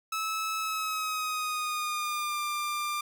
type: tone with pitch glide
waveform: sawtooth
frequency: 1300 to 1192.1 Hz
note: E6 to D6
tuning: -24 to +26 cents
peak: -26 dBFS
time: 0.12-3.01 s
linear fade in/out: 5 ms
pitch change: -150 cents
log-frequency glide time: 0.58-2.4 s
effects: none